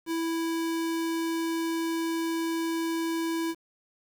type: tone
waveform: square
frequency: 329.6 Hz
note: E4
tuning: in tune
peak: -28 dBFS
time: 0.06-3.55 s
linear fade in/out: 50 ms
effects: 9-bit